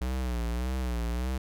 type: tone with vibrato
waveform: square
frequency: 61.1 Hz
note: B1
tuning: 18 cents flat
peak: -29 dBFS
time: 0.01-1.38 s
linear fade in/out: 5 ms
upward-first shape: sine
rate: 1.7 Hz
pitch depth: 98 cents each way
effects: none